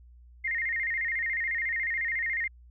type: tone with vibrato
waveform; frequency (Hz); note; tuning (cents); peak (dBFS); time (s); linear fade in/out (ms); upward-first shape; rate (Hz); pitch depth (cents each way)
sine; 1975.5; B6; 0; -27; 0.44-2.48; 10; square; 14; 110
effects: added 60 Hz sine -50 dBFS peak until 2.7 s